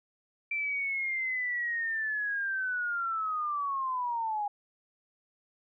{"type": "linear sweep", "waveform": "sine", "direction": "down", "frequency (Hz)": [2349, 810], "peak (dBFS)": -29, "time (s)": [0.51, 4.48], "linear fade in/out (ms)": 5, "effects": []}